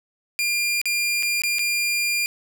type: tone with dropouts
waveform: sawtooth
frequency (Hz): 2400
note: D7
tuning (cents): +37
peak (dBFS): -17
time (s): 0.39-2.26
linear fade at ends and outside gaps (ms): 0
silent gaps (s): 0.815-0.856 / 1.226-1.231 / 1.419-1.436 / 1.585-1.592
effects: none